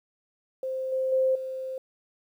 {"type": "tone with level steps", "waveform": "sine", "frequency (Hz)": 523, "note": "C5", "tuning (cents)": -1, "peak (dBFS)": [-28, -24, -20, -31], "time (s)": [0.63, 1.78], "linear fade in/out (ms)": 2, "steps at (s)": [0.92, 1.12, 1.35], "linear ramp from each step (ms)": 5, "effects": ["10-bit"]}